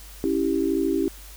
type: chord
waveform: sine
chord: C# diminished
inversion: none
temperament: equal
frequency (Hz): 277.2 / 329.6 / 392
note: C#4 / E4 / G4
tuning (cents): 0 / 0 / 0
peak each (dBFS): -25 / -24 / -25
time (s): 0.24-1.08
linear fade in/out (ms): 0
effects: added 50 Hz sine -42 dBFS peak until 1.36 s + white hiss -46 dBFS RMS until 1.36 s